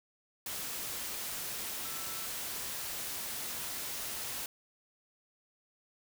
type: tone in noise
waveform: sine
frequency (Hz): 1331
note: E6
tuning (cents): +16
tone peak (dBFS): -50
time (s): 1.84-2.26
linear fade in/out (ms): 2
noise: white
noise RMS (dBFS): -39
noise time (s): 0.46-4.46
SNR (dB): -14
effects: none